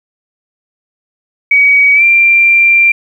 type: tone with pitch glide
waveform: sine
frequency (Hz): 2263 to 2369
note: C#7 to D7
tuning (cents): +35 to +14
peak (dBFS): -4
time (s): 1.51-2.92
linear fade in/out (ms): 5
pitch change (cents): +79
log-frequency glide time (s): 1.94-2.03
effects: 7-bit